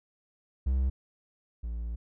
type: tone pair in turn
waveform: triangle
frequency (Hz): 65.41 / 57.33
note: C2 / A#1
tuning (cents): 0 / -28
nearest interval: major second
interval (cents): 228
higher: first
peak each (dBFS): -22 / -30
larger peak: first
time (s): 0.66-0.9 / 1.63-1.96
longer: second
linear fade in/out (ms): 10
effects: none